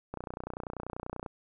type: click train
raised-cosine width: 1 ms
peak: -23 dBFS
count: 35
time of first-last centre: 0.14-1.262 s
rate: 30.3 Hz
effects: none